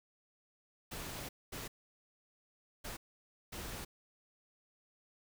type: noise bursts at uneven times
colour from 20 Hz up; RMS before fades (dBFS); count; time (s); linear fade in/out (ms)
pink; -44; 4; 0.91-1.29 / 1.52-1.68 / 2.84-2.97 / 3.52-3.85; 10
effects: none